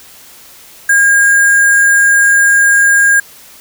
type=tone with sample-and-hold; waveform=sine; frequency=1622 Hz; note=G#6; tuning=41 cents flat; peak=-5 dBFS; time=0.89-3.2 s; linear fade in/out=5 ms; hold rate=8820 Hz; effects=white hiss -38 dBFS RMS until 3.6 s